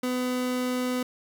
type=tone; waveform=30% pulse; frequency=251.1 Hz; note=B3; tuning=29 cents sharp; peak=-23 dBFS; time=0.03-1.03 s; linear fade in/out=5 ms; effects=none